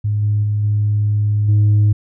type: tone with level steps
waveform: sine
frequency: 104.6 Hz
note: G#2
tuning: 13 cents sharp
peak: -14 / -12 / -14 / -12 / -7 dBFS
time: 0.04-1.93 s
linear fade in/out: 10 ms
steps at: 0.22 / 0.43 / 0.63 / 1.48 s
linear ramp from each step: 10 ms
effects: tanh soft clip ceiling -8 dBFS